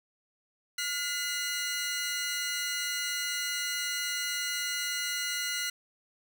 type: tone pair together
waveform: 15% pulse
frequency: 1429.2 / 2024 Hz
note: F6 / B6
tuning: +40 / +42 cents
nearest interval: tritone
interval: 602 cents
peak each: -27 dBFS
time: 0.78-5.7 s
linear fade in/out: 5 ms
effects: none